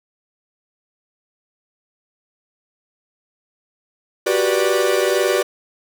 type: chord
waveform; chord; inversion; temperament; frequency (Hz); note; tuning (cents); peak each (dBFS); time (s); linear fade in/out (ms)
45% pulse; G major seventh; third; equal with one note detuned; 370 / 392 / 488.2 / 587.3; F#4 / G4 / B4 / D5; 0 / 0 / -20 / 0; -21; 4.26-5.43; 10
effects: none